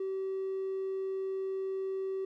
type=tone; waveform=triangle; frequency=383.5 Hz; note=G4; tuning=38 cents flat; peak=-29 dBFS; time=0-2.25 s; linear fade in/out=5 ms; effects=tanh soft clip ceiling -28 dBFS